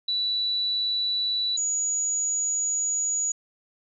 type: tone pair in turn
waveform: sine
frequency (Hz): 3951 / 6826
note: B7 / G#8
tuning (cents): 0 / +47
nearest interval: major sixth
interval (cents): 947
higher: second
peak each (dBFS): -23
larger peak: neither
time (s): 0.08-1.57 / 1.57-3.32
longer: second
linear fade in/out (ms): 5
effects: none